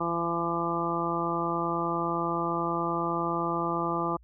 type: harmonic tone with a mistuned harmonic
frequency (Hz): 169.6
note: E3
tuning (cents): +50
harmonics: 1 / 2 / 3 / 4 / 5 / 6 / 7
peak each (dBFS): -35 / -32 / -37 / -36 / -35 / -35 / -31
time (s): 0-4.17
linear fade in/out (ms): 10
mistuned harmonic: 1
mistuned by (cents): -19
effects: added 58 Hz sine -53 dBFS peak until 4.23 s